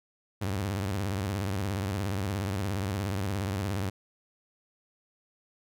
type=tone with vibrato; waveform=sawtooth; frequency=98 Hz; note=G2; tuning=in tune; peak=-25 dBFS; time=0.41-3.9 s; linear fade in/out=10 ms; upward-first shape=sine; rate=17 Hz; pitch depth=160 cents each way; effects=none